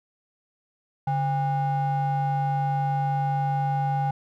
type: ring-modulated tone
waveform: triangle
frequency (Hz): 331.9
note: E4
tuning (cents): +12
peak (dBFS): -17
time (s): 1.07-4.11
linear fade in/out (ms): 5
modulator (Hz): 475
effects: none